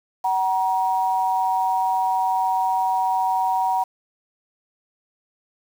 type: tone pair together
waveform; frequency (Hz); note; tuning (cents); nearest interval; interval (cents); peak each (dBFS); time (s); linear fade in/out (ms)
sine; 754 / 948.3; F#5 / A#5; +32 / +29; major third; 397; -21; 0.24-3.84; 10
effects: 7-bit